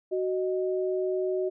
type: tone pair together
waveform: sine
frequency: 372.7 / 621 Hz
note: F#4 / D#5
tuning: +13 / -3 cents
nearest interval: major sixth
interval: 884 cents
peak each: -26 / -32 dBFS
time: 0.11-1.5 s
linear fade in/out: 20 ms
effects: none